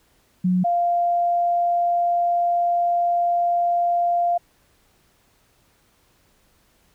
sine tone pair in turn, 182.1 / 695.9 Hz, F#3 / F5, -27 / -6 cents, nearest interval octave + major seventh, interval 2321 cents, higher second, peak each -16 / -17 dBFS, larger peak first, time 0.44-0.64 / 0.64-4.38 s, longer second, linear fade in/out 10 ms, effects pink hiss -61 dBFS RMS until 6.94 s

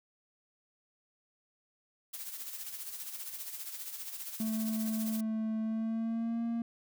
blue noise with tremolo, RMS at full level -40 dBFS, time 2.13-5.21 s, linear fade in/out 10 ms, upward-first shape sine, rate 15 Hz, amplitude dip 55%
triangle tone with pitch glide, 220 to 232 Hz, A3 to A#3, 0 to -8 cents, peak -29 dBFS, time 4.4-6.62 s, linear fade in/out 2 ms, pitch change +92 cents, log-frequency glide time 5.61-6.43 s
effects none

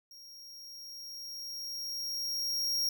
45% pulse tone with level ramp, 5588 Hz, F8, in tune, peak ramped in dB -50 to -28 dBFS, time 0.11-2.89 s, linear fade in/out 2 ms, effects none

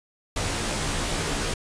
pink noise with comb filter, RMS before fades -27 dBFS, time 0.36-1.54 s, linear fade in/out 5 ms, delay 16 ms, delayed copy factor -0.9, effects resampled to 22050 Hz

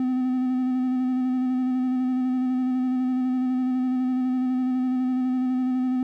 triangle tone with vibrato, 255 Hz, C4, 44 cents flat, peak -19 dBFS, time 0-6.03 s, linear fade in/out 2 ms, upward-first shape square, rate 12 Hz, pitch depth 17 cents each way, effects none

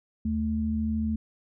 sine tone pair together, 77.7 / 219.8 Hz, D#2 / A3, -2 / -2 cents, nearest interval octave + tritone, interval 1800 cents, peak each -30 / -26 dBFS, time 0.25-1.16 s, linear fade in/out 5 ms, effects none

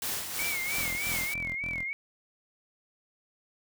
white noise with tremolo, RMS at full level -32 dBFS, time 0.02-1.34 s, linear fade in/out 2 ms, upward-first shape sine, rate 2.9 Hz, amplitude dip 50%
sine tone with vibrato, 2217 Hz, C#7, in tune, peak -31 dBFS, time 0.39-1.93 s, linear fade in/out 0 ms, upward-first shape sine, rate 3.3 Hz, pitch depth 95 cents each way
10% pulse tone bursts, 42.33 Hz, E1, 47 cents sharp, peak -32 dBFS, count 4, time 0.76-1.835 s, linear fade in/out 20 ms, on 220 ms, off 65 ms
effects none

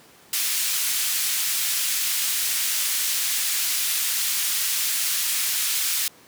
white band-pass noise, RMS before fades -24 dBFS, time 0.33-6.08 s, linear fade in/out 2 ms, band 2000 to 16000 Hz, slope 12 dB/octave, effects pink hiss -51 dBFS RMS until 6.27 s + high-pass 150 Hz 12 dB/octave

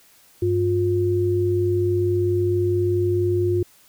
sine tone pair together, 99.19 / 354.7 Hz, G2 / F4, +21 / +27 cents, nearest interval octave + minor seventh, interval 2206 cents, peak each -22 / -19 dBFS, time 0.42-3.63 s, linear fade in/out 5 ms, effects white hiss -54 dBFS RMS until 3.88 s

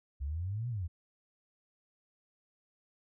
sine exponential two-way sweep, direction up then down, 65.41 to 125.6 to 78.4 Hz, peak -33 dBFS, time 0.2-0.88 s, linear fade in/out 20 ms, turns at 0.69 s, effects none

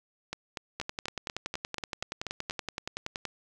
two click trains, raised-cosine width 0.2 ms, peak -16 / -17 dBFS, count 27 / 10, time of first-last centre 0.8-3.253 / 0.33-2.509 s, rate 10.6 / 4.13 Hz, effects none

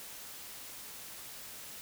silence, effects white hiss -47 dBFS RMS until 1.81 s

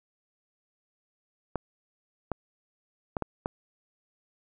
clicks, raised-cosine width 1 ms, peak -15 dBFS, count 5, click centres 1.557 / 2.317 / 3.168 / 3.223 / 3.459 s, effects none

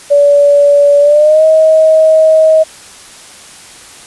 sine tone with pitch glide, 574 to 633.2 Hz, D5 to D#5, -40 to +30 cents, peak -3 dBFS, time 0.1-2.64 s, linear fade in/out 20 ms, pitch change +170 cents, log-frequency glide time 1-1.44 s, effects white hiss -34 dBFS RMS until 4.06 s + resampled to 24000 Hz

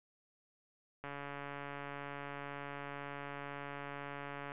click train, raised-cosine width 0.5 ms, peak -29 dBFS, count 495, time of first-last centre 1.04-4.519 s, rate 142 Hz, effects resampled to 8000 Hz

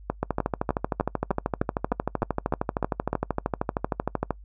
two click trains, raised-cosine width 1 ms, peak -10 / -10 dBFS, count 11 / 54, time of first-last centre 0.1-3.13 / 0.23-4.307 s, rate 3.3 / 13 Hz, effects noise-tail reverb RT60 0.1 s tail -24 dB re dry + added 50 Hz sine -43 dBFS peak until 4.44 s

